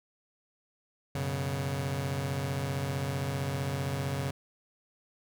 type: chord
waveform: sawtooth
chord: F# suspended fourth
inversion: none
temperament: just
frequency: 92.5 / 123.33 / 138.75 Hz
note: F#2 / B2 / C#3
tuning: 0 / -2 / +2 cents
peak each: -33 / -33 / -28 dBFS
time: 1.15-4.31 s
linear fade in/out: 5 ms
effects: none